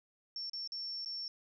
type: tone with dropouts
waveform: sine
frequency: 5440 Hz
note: F8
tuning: 46 cents flat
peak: -38 dBFS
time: 0.36-1.28 s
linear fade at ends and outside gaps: 1 ms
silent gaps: 0.497-0.533 / 0.675-0.72 / 1.048-1.059 s
effects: none